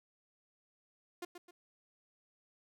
sawtooth tone with echo, 352.1 Hz, F4, 14 cents sharp, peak -36 dBFS, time 1.22-1.25 s, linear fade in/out 5 ms, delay 130 ms, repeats 2, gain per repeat -8 dB, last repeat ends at 1.51 s, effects none

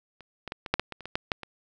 clicks, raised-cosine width 0.3 ms, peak -30 / -20 / -17 / -19 / -6 / -10 / -20 / -27 / -21 / -10 / -9 / -22 dBFS, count 12, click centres 0.207 / 0.477 / 0.521 / 0.662 / 0.74 / 0.796 / 0.923 / 1.007 / 1.056 / 1.155 / 1.318 / 1.433 s, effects none

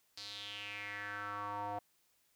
square tone with band-pass filter sweep, 102.6 Hz, G#2, 21 cents flat, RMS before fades -43 dBFS, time 0.17-1.79 s, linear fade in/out 5 ms, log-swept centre 4600 to 760 Hz, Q 4.7, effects white hiss -74 dBFS RMS until 2.35 s

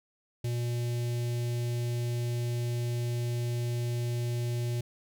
square tone with notch filter, 120 Hz, B2, 49 cents flat, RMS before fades -31 dBFS, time 0.44-4.81 s, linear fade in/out 5 ms, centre 1200 Hz, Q 0.52, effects none

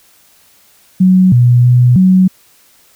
sine tone with pitch steps, 185.6 / 122.1 / 123.5 / 186.3 Hz, F#3 / B2 / B2 / F#3, +6 / -19 / 0 / +12 cents, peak -4 dBFS, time 1-2.28 s, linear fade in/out 10 ms, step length 320 ms, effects white hiss -48 dBFS RMS until 2.95 s

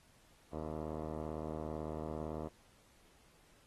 10% pulse tone with low-pass filter, 77.9 Hz, D#2, 3 cents sharp, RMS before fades -42 dBFS, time 0.52-2.49 s, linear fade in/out 20 ms, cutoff 750 Hz, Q 4.9, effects pink hiss -67 dBFS RMS until 3.66 s + AAC 32 kbps

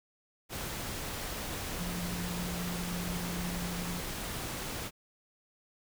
sine tone in noise, 175.8 Hz, F3, 12 cents sharp, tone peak -36 dBFS, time 1.77-4.02 s, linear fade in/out 50 ms, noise pink, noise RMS -38 dBFS, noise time 0.49-4.91 s, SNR -1 dB, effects none

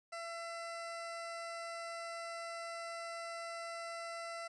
20% pulse tone, 673 Hz, E5, 36 cents sharp, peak -37 dBFS, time 0.12-4.48 s, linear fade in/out 10 ms, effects resampled to 22050 Hz + 12-bit

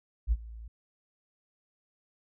sine tone with ADSR envelope, 56.1 Hz, A1, 34 cents sharp, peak -20 dBFS, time 0.27-0.68 s, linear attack 49 ms, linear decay 41 ms, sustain -21 dB, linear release 5 ms, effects none

